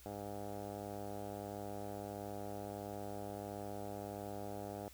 10% pulse tone with low-pass filter, 101.5 Hz, G#2, 39 cents flat, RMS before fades -45 dBFS, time 0.06-4.88 s, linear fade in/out 0 ms, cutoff 800 Hz, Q 3.4, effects added 60 Hz sine -60 dBFS peak until 4.93 s + white hiss -61 dBFS RMS until 4.93 s

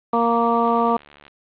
harmonic tone, 233.1 Hz, A#3, in tune, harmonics 1 / 2 / 3 / 4 / 5, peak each -22 / -22 / -22 / -22 / -22 dBFS, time 0.13-0.97 s, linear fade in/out 5 ms
click train, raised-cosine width 0.2 ms, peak -26 dBFS, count 47, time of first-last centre 0.65-1.28 s, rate 73 Hz
effects resampled to 8000 Hz + 7-bit

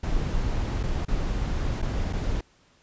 brown noise with dropouts, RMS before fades -26 dBFS, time 0.03-2.41 s, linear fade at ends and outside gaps 5 ms, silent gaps 0.831-0.835 / 1.051-1.082 / 1.818-1.825 / 2.128-2.131 s, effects pink hiss -61 dBFS RMS until 2.82 s + resampled to 16000 Hz

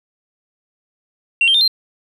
sine tone with pitch steps, 2744 / 3152 / 3621 / 4159 Hz, F7 / G7 / A7 / C8, -31 / +9 / +49 / -11 cents, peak -9 dBFS, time 1.41-1.678 s, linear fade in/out 2 ms, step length 67 ms, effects tanh soft clip ceiling -7 dBFS

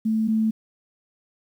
sine tone pair in turn, 220 / 220 Hz, A3 / A3, 0 / 0 cents, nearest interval unison, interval 0 cents, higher neither, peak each -19 / -18 dBFS, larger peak second, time 0.05-0.28 / 0.28-0.51 s, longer neither, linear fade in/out 10 ms, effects 9-bit

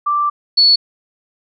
sine tone pair in turn, 1174.7 / 4418 Hz, D6 / C#8, 0 / -7 cents, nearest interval octave + major seventh, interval 2293 cents, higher second, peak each -13 / -7 dBFS, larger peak second, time 0.06-0.3 / 0.57-0.76 s, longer first, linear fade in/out 10 ms, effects none

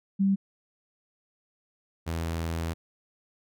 sine / sawtooth tone pair in turn, 195.5 / 82.6 Hz, G3 / E2, -4 / +4 cents, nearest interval octave + minor third, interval 1492 cents, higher first, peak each -20 / -25 dBFS, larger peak first, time 0.19-0.36 / 2.06-2.74 s, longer second, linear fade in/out 20 ms, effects none

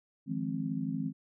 sine chord, F minor seventh, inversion third, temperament just, 157.15 / 174.61 / 209.5 / 261.9 Hz, Eb3 / F3 / Ab3 / C4, +18 / 0 / +15 / +2 cents, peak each -37 / -39 / -37 / -35 dBFS, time 0.26-1.13 s, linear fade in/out 50 ms, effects none

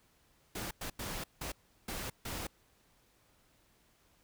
pink noise bursts at uneven times, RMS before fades -40 dBFS, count 6, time 0.55-0.71 / 0.81-0.9 / 0.99-1.24 / 1.41-1.52 / 1.88-2.1 / 2.25-2.47 s, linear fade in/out 5 ms, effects pink hiss -69 dBFS RMS until 4.23 s

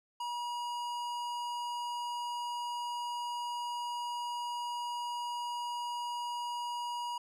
sine tone with tanh clipping, 960 Hz, B5, 49 cents flat, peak -37 dBFS, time 0.2-7.18 s, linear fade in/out 5 ms, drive 17 dB, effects none

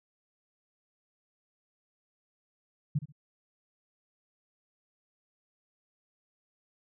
sine tone with echo, 146.83 Hz, D3, in tune, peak -24 dBFS, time 2.95-2.99 s, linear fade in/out 10 ms, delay 67 ms, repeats 2, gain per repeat -13 dB, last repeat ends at 3.124 s, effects none

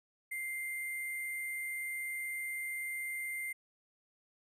sine tone with sample-and-hold, 2093 Hz, C7, in tune, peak -36 dBFS, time 0.31-3.53 s, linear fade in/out 10 ms, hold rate 11025 Hz, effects resampled to 32000 Hz

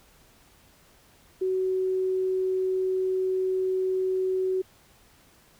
sine tone, 374.7 Hz, F#4, 22 cents sharp, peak -23 dBFS, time 1.41-4.62 s, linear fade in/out 10 ms, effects pink hiss -58 dBFS RMS until 5.59 s

